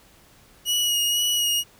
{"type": "tone with vibrato", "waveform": "sawtooth", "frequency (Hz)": 2900, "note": "F#7", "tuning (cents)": -35, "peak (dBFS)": -17, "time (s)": [0.65, 1.64], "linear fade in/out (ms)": 50, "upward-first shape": "sine", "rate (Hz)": 2, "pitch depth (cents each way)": 22, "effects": ["pink hiss -54 dBFS RMS until 1.79 s"]}